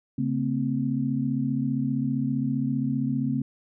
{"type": "tone cluster", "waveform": "sine", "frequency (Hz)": [138.1, 225.6, 260.8], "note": ["C#3", "A3", "C4"], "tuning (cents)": [-6, 44, -5], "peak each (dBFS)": [-28, -28, -27], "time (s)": [0.18, 3.42], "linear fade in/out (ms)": 5, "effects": []}